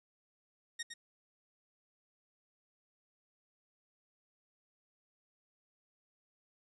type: tone with echo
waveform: 15% pulse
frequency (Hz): 1864.7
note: A#6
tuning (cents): 0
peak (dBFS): -31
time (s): 0.79-0.83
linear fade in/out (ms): 10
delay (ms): 110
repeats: 1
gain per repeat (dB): -7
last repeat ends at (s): 0.94
effects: resampled to 24000 Hz + 11-bit

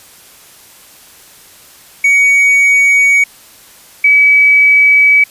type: tone pair in turn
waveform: triangle / sine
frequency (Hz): 2248 / 2283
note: C#7 / D7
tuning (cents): +24 / -50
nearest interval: unison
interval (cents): 26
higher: second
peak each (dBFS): -4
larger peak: neither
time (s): 2.04-3.24 / 4.04-5.24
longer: neither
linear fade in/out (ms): 5
effects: white hiss -40 dBFS RMS until 5.3 s + resampled to 32000 Hz

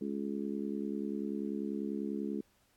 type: harmonic tone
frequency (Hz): 70.2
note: C#2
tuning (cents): +22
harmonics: 3 / 4 / 5 / 6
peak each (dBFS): -37 / -39 / -41 / -43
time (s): 0.01-2.41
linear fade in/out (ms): 5
effects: pink hiss -71 dBFS RMS until 2.76 s + AAC 64 kbps

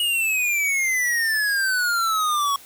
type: exponential sweep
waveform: square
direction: down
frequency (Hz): 2903 to 1108.7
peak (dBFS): -20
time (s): 0-2.56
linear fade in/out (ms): 2
effects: white hiss -46 dBFS RMS until 2.65 s

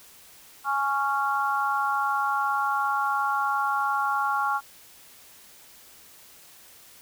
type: chord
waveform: sine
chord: Db major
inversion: second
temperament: just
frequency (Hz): 831.5 / 1108.7 / 1385.9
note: Ab5 / Db6 / F6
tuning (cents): +2 / 0 / -14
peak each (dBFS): -27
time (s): 0.64-4.61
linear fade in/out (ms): 50
effects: white hiss -51 dBFS RMS until 7.01 s

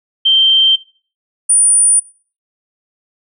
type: tone pair in turn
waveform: sine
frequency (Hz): 3136 / 9397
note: G7 / D9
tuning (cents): 0 / 0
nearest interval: octave + perfect fifth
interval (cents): 1900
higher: second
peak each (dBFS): -7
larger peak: neither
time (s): 0.25-0.76 / 1.49-2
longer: neither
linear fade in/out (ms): 10
effects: noise-tail reverb RT60 0.4 s tail -19 dB re dry

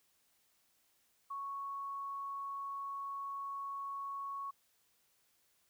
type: tone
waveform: sine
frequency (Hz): 1108.7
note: C#6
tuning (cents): 0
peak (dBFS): -39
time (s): 1.3-4.51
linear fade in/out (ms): 10
effects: white hiss -74 dBFS RMS until 5.69 s

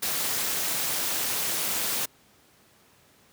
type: noise with amplitude modulation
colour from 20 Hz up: white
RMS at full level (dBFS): -25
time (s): 0.02-2.06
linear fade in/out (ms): 10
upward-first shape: sine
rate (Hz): 278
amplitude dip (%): 65
effects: pink hiss -59 dBFS RMS until 3.32 s + high-pass 100 Hz 12 dB/octave

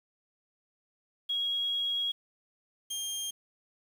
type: tone pair in turn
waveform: sine / 20% pulse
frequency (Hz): 3303 / 3205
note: G#7 / G7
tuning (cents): -10 / +38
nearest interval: minor second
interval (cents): 52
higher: first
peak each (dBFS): -28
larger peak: neither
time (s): 1.29-2.12 / 2.9-3.31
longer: first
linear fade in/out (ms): 10
effects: 9-bit

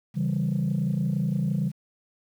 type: chord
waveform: sine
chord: C# diminished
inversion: none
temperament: equal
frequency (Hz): 138.59 / 164.81 / 196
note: C#3 / E3 / G3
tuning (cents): 0 / 0 / 0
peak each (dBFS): -26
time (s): 0.14-1.72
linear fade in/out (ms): 50
effects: tanh soft clip ceiling -18 dBFS + 9-bit

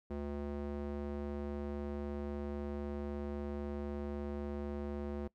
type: tone with band-pass filter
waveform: square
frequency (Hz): 71.9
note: D2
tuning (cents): -36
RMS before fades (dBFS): -40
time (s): 0.1-5.28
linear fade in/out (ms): 10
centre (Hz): 350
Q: 1
effects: noise-tail reverb RT60 0.1 s tail -21 dB re dry

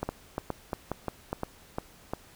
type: two click trains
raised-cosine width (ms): 1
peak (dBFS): -16 / -16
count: 7 / 4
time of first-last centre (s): 0.03-2.135 / 0.09-1.33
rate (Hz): 2.85 / 2.42
effects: pink hiss -55 dBFS RMS until 2.35 s

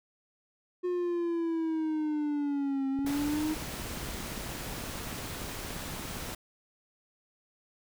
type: linear two-way sweep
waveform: triangle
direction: down then up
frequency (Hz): 360.8 to 268 to 313.6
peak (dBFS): -26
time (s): 0.83-3.55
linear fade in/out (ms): 20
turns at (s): 2.89
type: click train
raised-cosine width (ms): 3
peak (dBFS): -30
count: 58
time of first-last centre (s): 2.99-6.285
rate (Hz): 17.3
type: noise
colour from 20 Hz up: pink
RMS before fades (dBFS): -39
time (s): 3.06-6.35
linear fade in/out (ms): 5
effects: none

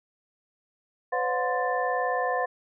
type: tone cluster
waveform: sine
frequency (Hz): 507 / 566 / 722 / 1040 / 1768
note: B4 / C#5 / F#5 / C6 / A6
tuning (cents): +45 / +36 / -43 / -11 / +8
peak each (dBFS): -29 / -36 / -28 / -31 / -32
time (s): 1.12-2.46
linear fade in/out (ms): 10
effects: none

